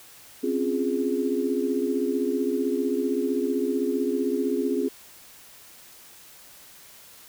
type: chord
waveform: sine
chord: Db major seventh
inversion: third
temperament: equal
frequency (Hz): 261.6 / 277.2 / 349.2 / 415.3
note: C4 / Db4 / F4 / Ab4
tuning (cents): 0 / 0 / 0 / 0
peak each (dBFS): -27 / -30 / -29 / -27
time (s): 0.43-4.89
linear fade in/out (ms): 10
effects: white hiss -49 dBFS RMS until 7.28 s